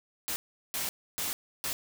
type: noise bursts at uneven times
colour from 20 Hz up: white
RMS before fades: -33 dBFS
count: 4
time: 0.28-0.36 / 0.74-0.89 / 1.18-1.33 / 1.64-1.73 s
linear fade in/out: 0 ms
effects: none